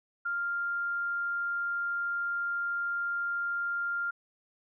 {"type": "tone", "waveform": "sine", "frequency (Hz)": 1396.9, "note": "F6", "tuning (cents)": 0, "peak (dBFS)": -29, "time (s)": [0.25, 4.11], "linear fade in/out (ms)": 10, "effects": []}